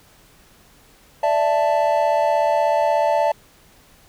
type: chord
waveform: triangle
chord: D suspended second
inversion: none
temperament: equal with one note detuned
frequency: 587.3 / 663.8 / 880 Hz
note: D5 / E5 / A5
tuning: 0 / +12 / 0 cents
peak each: -18 dBFS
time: 1.23-3.32 s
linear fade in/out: 5 ms
effects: pink hiss -52 dBFS RMS until 4.08 s